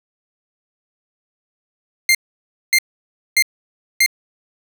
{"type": "tone bursts", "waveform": "sawtooth", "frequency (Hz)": 2102, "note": "C7", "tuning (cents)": 7, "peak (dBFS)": -7, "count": 4, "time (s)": [2.09, 4.062], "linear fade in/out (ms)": 2, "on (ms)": 58, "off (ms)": 580, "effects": []}